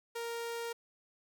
sawtooth tone, 466.2 Hz, A#4, in tune, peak -33 dBFS, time 0.15-0.73 s, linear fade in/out 10 ms, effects none

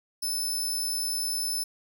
20% pulse tone, 5270 Hz, E8, 1 cent flat, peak -22 dBFS, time 0.22-1.64 s, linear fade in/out 10 ms, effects none

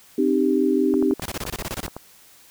sine chord, C minor, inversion none, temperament equal with one note detuned, 261.6 / 307 / 392 Hz, C4 / Eb4 / G4, 0 / -23 / 0 cents, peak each -21 dBFS, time 0.18-1.14 s, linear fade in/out 5 ms
click train, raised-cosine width 1 ms, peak -18 dBFS, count 13, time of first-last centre 0.94-1.966 s, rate 11.7 Hz
pink noise bursts, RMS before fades -29 dBFS, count 11, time 1.22-1.865 s, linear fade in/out 0 ms, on 35 ms, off 26 ms
effects white hiss -51 dBFS RMS until 2.5 s

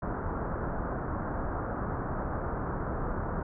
pink low-pass noise, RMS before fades -33 dBFS, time 0.02-3.43 s, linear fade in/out 5 ms, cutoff 1500 Hz, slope 48 dB/octave, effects none

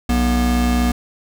square tone pair together, 61.74 / 241.5 Hz, B1 / B3, 0 / -39 cents, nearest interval 2 octaves, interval 2361 cents, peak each -18 dBFS, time 0.09-0.92 s, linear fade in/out 5 ms, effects none

